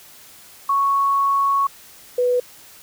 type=tone pair in turn; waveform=sine; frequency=1108.7 / 493.9 Hz; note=C#6 / B4; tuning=0 / 0 cents; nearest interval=octave + major second; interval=1400 cents; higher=first; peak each=-15 dBFS; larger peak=neither; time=0.69-1.67 / 2.18-2.4 s; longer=first; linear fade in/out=5 ms; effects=white hiss -45 dBFS RMS until 2.82 s